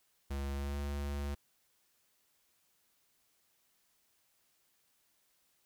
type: tone with pitch glide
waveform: square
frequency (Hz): 69.4 to 71.19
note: C#2 to C#2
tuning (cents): +3 to +47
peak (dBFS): -36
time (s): 0.3-1.35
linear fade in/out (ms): 10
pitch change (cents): +44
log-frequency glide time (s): 0.51-0.79
effects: white hiss -74 dBFS RMS until 5.65 s